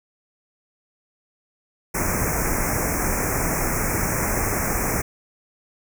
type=band-stop noise; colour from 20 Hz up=pink; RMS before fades=-23 dBFS; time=1.94-5.02 s; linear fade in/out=10 ms; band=2400 to 5500 Hz; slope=96 dB/octave; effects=none